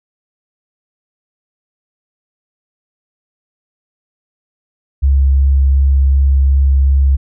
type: tone with vibrato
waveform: sine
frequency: 68.2 Hz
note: C#2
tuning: 28 cents flat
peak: -7 dBFS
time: 5.02-7.17 s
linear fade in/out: 20 ms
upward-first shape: sine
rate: 2.7 Hz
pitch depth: 9 cents each way
effects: none